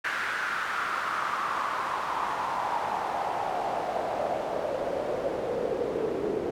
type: noise with band-pass filter sweep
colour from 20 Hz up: pink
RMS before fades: -30 dBFS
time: 0.04-6.51 s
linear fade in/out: 10 ms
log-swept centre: 1600 to 400 Hz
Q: 4
effects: none